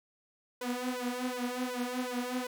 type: tone with flanger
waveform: sawtooth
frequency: 248.8 Hz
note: B3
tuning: 13 cents sharp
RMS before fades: -35 dBFS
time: 0.61-2.47 s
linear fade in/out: 5 ms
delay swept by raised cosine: 2 to 5.9 ms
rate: 2.7 Hz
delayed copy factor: +0.8
effects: none